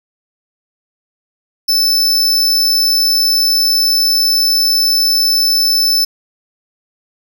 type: tone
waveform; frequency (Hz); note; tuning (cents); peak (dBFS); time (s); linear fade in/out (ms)
45% pulse; 5274; E8; 0; -10; 1.68-6.05; 10
effects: none